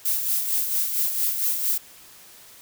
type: noise with tremolo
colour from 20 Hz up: violet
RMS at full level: -22 dBFS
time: 0.05-1.78 s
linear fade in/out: 5 ms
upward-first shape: sine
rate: 4.4 Hz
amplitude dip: 50%
effects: white hiss -48 dBFS RMS until 2.61 s